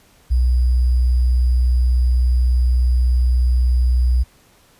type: tone with sample-and-hold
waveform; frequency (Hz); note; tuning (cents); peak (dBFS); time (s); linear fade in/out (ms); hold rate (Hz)
sine; 61.74; B1; 0; -12; 0.3-4.24; 20; 4900
effects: pink hiss -53 dBFS RMS until 4.79 s + resampled to 32000 Hz